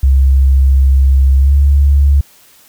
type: tone with pitch glide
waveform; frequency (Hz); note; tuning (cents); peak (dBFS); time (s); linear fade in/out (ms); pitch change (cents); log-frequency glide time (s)
sine; 67.1 to 70.44; C2 to C#2; +44 to +28; -5; 0.03-2.21; 5; +84; 1.38-1.54
effects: white hiss -45 dBFS RMS until 2.68 s